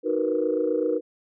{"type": "chord", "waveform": "sine", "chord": "B major seventh", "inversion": "first", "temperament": "equal", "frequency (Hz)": [311.1, 370, 466.2, 493.9], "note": ["D#4", "F#4", "A#4", "B4"], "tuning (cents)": [0, 0, 0, 0], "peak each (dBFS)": [-27, -29, -25, -26], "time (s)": [0.03, 1.01], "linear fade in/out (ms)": 50, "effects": ["tanh soft clip ceiling -12 dBFS"]}